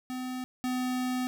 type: tone pair in turn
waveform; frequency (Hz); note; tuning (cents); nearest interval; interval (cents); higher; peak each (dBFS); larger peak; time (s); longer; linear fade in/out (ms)
square; 254.4 / 252.8; C4 / B3; -48 / +41; unison; 11; first; -34 / -29; second; 0.1-0.44 / 0.64-1.27; second; 0
effects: none